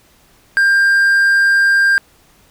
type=tone; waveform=triangle; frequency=1595 Hz; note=G6; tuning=30 cents sharp; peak=-7 dBFS; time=0.57-1.98 s; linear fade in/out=0 ms; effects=pink hiss -51 dBFS RMS until 2.5 s